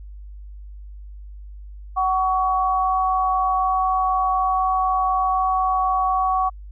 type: tone pair together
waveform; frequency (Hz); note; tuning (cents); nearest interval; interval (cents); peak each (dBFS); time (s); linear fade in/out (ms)
sine; 750.2 / 1124; F#5 / C#6; +24 / +24; perfect fifth; 700; -20; 1.96-6.5; 20
effects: added 50 Hz sine -35 dBFS peak until 6.71 s